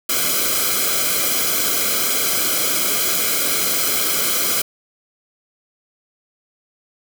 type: noise with comb filter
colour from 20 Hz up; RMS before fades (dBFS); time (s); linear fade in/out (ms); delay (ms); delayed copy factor
white; -19; 0.09-4.62; 5; 1.1; -0.95
effects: none

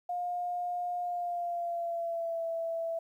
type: tone with pitch glide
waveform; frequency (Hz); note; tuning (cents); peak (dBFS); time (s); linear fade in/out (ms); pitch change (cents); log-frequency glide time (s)
sine; 710 to 662.5; F5 to E5; +28 to +9; -31; 0.09-2.99; 5; -119; 1.02-2.45
effects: 11-bit

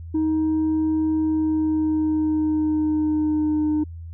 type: tone with pitch glide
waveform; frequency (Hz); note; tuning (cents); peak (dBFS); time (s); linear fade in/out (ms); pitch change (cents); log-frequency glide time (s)
sine; 313.4 to 304.1; D#4 to D#4; +13 to -40; -16; 0.14-3.84; 10; -53; 1.15-3.69
effects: tanh soft clip ceiling -17 dBFS + added 83 Hz sine -33 dBFS peak until 4.13 s

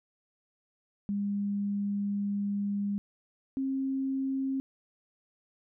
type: tone pair in turn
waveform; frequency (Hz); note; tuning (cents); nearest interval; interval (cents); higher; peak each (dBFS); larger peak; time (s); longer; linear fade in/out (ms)
sine; 202.1 / 268; G#3 / C4; -47 / +42; perfect fourth; 489; second; -28; neither; 1.09-2.98 / 3.57-4.6; first; 0
effects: none

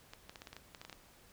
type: clicks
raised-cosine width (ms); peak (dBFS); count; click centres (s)
0.2; -30; 12; 0.135 / 0.295 / 0.358 / 0.419 / 0.472 / 0.53 / 0.566 / 0.748 / 0.815 / 0.85 / 0.897 / 0.928
effects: pink hiss -62 dBFS RMS until 1.32 s

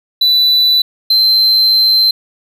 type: tone pair in turn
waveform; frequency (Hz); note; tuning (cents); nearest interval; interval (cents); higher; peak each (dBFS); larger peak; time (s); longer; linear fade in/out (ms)
triangle; 3979 / 4103; B7 / C8; +12 / -35; minor second; 53; second; -6; neither; 0.21-0.82 / 1.1-2.11; second; 5
effects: none

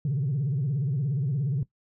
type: tone with vibrato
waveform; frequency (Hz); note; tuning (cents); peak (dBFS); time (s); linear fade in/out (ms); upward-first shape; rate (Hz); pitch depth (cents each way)
sine; 138.2; C#3; -5; -22; 0.05-1.63; 2; sine; 17; 190
effects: noise-tail reverb RT60 0.1 s tail -19 dB re dry + tanh soft clip ceiling -21 dBFS

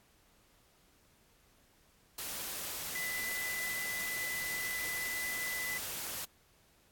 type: tone in noise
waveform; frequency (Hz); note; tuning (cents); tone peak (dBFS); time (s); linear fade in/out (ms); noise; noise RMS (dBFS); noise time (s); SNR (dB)
sine; 2000; B6; +21; -36; 2.95-5.78; 5; white; -40; 2.18-6.25; +1
effects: pink hiss -67 dBFS RMS until 6.91 s + AAC 64 kbps

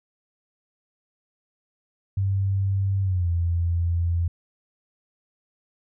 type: tone with pitch glide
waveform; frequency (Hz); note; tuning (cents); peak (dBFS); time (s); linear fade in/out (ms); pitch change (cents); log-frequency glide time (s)
sine; 97.5 to 85.37; G2 to F2; -9 to -39; -20; 2.17-4.28; 5; -230; 3.02-3.29
effects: none

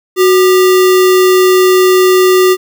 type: tone with sample-and-hold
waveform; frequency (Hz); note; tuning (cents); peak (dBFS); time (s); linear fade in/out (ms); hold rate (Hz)
sine; 370; F#4; 0; -4; 0.16-2.57; 50; 1575
effects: none

